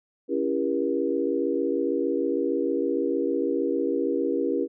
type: chord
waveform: sine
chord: C# diminished seventh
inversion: none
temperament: just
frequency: 277.2 / 332.6 / 399.1 / 479 Hz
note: C#4 / E4 / G4 / Bb4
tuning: 0 / +16 / +31 / +47 cents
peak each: -28 dBFS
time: 0.28-4.68 s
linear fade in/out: 50 ms
effects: none